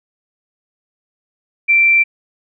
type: tone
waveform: sine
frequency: 2349 Hz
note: D7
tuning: in tune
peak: -8 dBFS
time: 1.68-2.04 s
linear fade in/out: 20 ms
effects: none